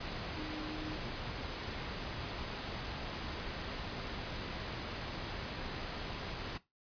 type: tone in noise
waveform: sine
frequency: 308.4 Hz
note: D#4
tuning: 15 cents flat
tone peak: -43 dBFS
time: 0.36-0.97 s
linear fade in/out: 10 ms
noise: pink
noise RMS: -41 dBFS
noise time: 0-6.58 s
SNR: -5 dB
effects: noise-tail reverb RT60 0.2 s tail -17 dB re dry + resampled to 11025 Hz